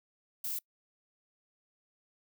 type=noise; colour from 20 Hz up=violet; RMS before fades=-36 dBFS; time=0.44-0.59 s; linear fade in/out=5 ms; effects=noise-tail reverb RT60 0.1 s tail -25 dB re dry